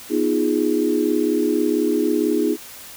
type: chord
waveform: sine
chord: F half-diminished seventh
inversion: second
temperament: equal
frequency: 246.9 / 311.1 / 349.2 / 415.3 Hz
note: Cb4 / Eb4 / F4 / Ab4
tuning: 0 / 0 / 0 / 0 cents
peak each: -24 / -20 / -23 / -22 dBFS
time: 0.09-2.57 s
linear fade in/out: 50 ms
effects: white hiss -39 dBFS RMS until 2.96 s